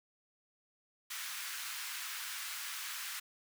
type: high-pass noise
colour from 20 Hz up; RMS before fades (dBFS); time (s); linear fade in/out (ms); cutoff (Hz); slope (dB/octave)
pink; -42; 1.1-3.2; 10; 1300; 24
effects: none